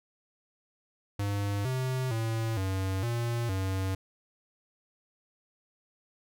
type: tone with pitch steps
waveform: square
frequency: 101.1 / 129.4 / 112.7 / 95.3 / 117.9 / 95.2 Hz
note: G#2 / C3 / A2 / G2 / A#2 / F#2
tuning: -46 / -19 / +42 / -48 / +20 / +50 cents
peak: -29 dBFS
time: 1.19-3.95 s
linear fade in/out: 5 ms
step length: 460 ms
effects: none